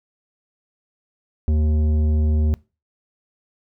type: tone with tanh clipping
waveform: sine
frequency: 76.7 Hz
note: D#2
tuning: 24 cents flat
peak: -17 dBFS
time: 1.48-2.54 s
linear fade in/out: 0 ms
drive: 11 dB
effects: noise-tail reverb RT60 0.3 s tail -23 dB re dry